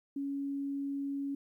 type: tone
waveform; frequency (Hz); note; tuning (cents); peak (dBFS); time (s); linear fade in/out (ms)
sine; 278.9; C#4; +11; -33; 0.16-1.35; 5
effects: 12-bit